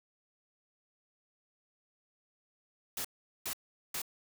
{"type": "noise bursts", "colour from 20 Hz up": "white", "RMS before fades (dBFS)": -37, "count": 3, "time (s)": [2.97, 4.018], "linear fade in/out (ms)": 2, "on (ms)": 76, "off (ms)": 410, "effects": []}